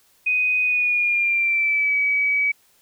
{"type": "tone with pitch glide", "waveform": "sine", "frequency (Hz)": [2497, 2277], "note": ["D#7", "C#7"], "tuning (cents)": [6, 46], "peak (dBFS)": -17, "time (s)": [0.26, 2.52], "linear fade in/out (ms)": 10, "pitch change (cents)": -160, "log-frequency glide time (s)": [0.63, 1.97], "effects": ["white hiss -59 dBFS RMS until 2.81 s"]}